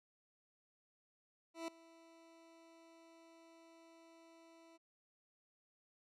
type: tone with ADSR envelope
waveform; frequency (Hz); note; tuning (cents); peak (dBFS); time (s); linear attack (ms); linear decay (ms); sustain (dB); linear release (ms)
20% pulse; 330; E4; +2; -35; 1.54-4.78; 140; 4; -21; 23
effects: low-pass 9000 Hz 12 dB/octave